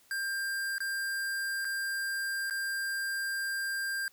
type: tone with dropouts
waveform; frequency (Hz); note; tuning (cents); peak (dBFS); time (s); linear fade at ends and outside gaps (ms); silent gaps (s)
square; 1592; G6; +26; -32; 0.11-4.08; 1; 0.782-0.804 / 1.647-1.651 / 2.499-2.508
effects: white hiss -63 dBFS RMS until 4.12 s